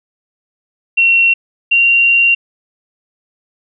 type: tone pair in turn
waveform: sine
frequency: 2729 / 2761 Hz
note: F7 / F7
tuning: -41 / -20 cents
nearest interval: unison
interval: 21 cents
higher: second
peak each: -7 dBFS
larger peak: neither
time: 0.97-1.34 / 1.71-2.35 s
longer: second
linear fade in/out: 10 ms
effects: none